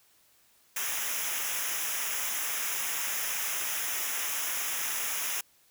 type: noise with comb filter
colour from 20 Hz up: white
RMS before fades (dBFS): -32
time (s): 0.76-5.41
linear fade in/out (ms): 5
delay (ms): 0.23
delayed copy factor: -0.8
effects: white hiss -64 dBFS RMS until 5.7 s